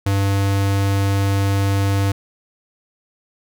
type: tone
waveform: square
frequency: 98.7 Hz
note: G2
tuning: 12 cents sharp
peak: -16 dBFS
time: 0.06-2.12 s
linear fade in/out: 5 ms
effects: none